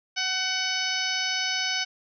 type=harmonic tone with a mistuned harmonic; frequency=747 Hz; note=F#5; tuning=16 cents sharp; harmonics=1 / 2 / 3 / 4 / 5 / 6 / 7 / 8; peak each=-37 / -32 / -32 / -31 / -36 / -34 / -32 / -35 dBFS; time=0.16-1.85 s; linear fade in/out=20 ms; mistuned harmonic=2; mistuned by=+22 cents; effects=none

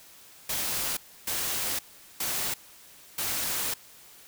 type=noise bursts at uneven times; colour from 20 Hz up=white; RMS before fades=-30 dBFS; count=4; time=0.49-0.97 / 1.27-1.79 / 2.2-2.54 / 3.18-3.74 s; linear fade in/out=5 ms; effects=white hiss -52 dBFS RMS until 4.27 s

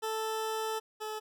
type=tone pair in turn; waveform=20% pulse; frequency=440 / 431.4 Hz; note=A4 / A4; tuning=0 / -34 cents; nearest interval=unison; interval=34 cents; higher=first; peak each=-27 / -31 dBFS; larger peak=first; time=0.02-0.8 / 1-1.2 s; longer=first; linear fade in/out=20 ms; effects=none

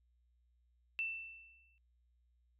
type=tone with exponential decay; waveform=sine; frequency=2671 Hz; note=E7; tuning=22 cents sharp; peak=-33 dBFS; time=0.99-1.78 s; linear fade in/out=0 ms; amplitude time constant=170 ms; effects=added 60 Hz sine -70 dBFS peak until 2.59 s

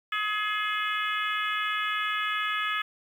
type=harmonic tone; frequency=422.7 Hz; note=G#4; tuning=31 cents sharp; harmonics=3 / 4 / 5 / 6 / 7 / 8; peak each=-30 / -32 / -34 / -36 / -37 / -38 dBFS; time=0.12-2.82 s; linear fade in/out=5 ms; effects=9-bit

